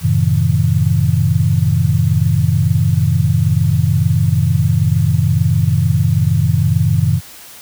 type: chord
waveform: sine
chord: F# diminished seventh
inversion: none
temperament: just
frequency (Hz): 92.5 / 111 / 133.2 / 159.84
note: F#2 / A2 / C3 / Eb3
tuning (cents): 0 / +16 / +31 / +47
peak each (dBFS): -16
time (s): 0.01-7.21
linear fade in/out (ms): 50
effects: white hiss -37 dBFS RMS until 7.61 s